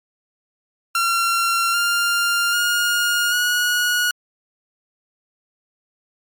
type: tone with pitch steps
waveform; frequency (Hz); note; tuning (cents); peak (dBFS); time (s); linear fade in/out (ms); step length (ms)
sawtooth; 1369 / 1397 / 1425.5 / 1454.6; F6 / F6 / F6 / F#6; -35 / 0 / +35 / -30; -13; 0.95-4.11; 2; 790
effects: MP3 96 kbps